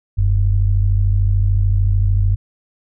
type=tone pair together; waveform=sine; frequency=43.56 / 97 Hz; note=F1 / G2; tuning=-4 / -18 cents; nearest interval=octave + major second; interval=1386 cents; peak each=-15 / -14 dBFS; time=0.17-2.36 s; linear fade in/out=20 ms; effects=none